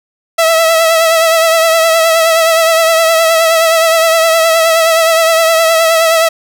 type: tone with vibrato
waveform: sawtooth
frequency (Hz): 654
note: E5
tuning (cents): -14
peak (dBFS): -3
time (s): 0.38-6.29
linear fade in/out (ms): 10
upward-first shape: triangle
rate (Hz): 9.6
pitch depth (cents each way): 44
effects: none